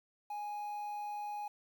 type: tone with quantisation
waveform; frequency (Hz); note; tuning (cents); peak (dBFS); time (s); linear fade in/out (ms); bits
triangle; 830.6; G#5; 0; -36; 0.3-1.48; 5; 10
effects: none